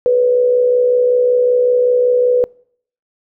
sine tone with amplitude modulation, 493.9 Hz, B4, in tune, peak -7 dBFS, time 0.06-2.44 s, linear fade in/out 0 ms, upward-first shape sine, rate 65.3 Hz, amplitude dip 45%, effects noise-tail reverb RT60 0.6 s tail -26 dB re dry

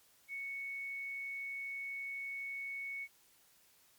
sine tone, 2217 Hz, C#7, in tune, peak -39 dBFS, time 0.28-3.08 s, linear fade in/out 50 ms, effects white hiss -67 dBFS RMS until 3.98 s + MP3 96 kbps

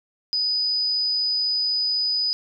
sine tone, 4978 Hz, D#8, in tune, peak -20 dBFS, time 0.33-2.33 s, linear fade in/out 0 ms, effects none

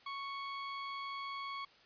sawtooth tone, 1108.7 Hz, C#6, in tune, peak -36 dBFS, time 0.06-1.65 s, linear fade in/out 5 ms, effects white hiss -63 dBFS RMS until 1.85 s + resampled to 11025 Hz

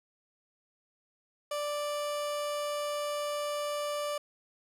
30% pulse tone, 587.3 Hz, D5, in tune, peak -29 dBFS, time 1.51-4.18 s, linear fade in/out 5 ms, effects resampled to 32000 Hz + 10-bit

